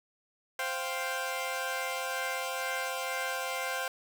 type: chord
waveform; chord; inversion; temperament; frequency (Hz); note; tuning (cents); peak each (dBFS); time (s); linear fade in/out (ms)
15% pulse; C suspended fourth; none; equal; 523.3 / 698.5 / 784; C5 / F5 / G5; 0 / 0 / 0; -29 / -31 / -31; 0.59-3.88; 2
effects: none